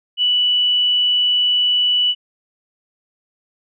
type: tone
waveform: sine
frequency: 2960 Hz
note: F#7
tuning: in tune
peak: -13 dBFS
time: 0.17-2.15 s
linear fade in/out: 50 ms
effects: none